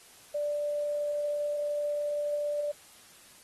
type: tone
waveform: sine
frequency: 587.3 Hz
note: D5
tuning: in tune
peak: -28 dBFS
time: 0.34-2.72 s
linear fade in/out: 10 ms
effects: white hiss -55 dBFS RMS until 3.43 s + AAC 32 kbps